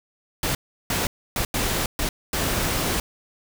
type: noise bursts at uneven times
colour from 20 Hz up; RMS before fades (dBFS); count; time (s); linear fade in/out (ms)
pink; -24; 6; 0.43-0.55 / 0.9-1.07 / 1.36-1.45 / 1.54-1.86 / 1.99-2.09 / 2.33-3; 2
effects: none